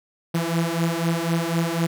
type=beating tone pair; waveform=sawtooth; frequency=165.1 / 169.1 Hz; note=E3 / E3; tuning=+3 / +44 cents; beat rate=4 Hz; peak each=-20 dBFS; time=0.34-1.87 s; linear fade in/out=10 ms; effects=none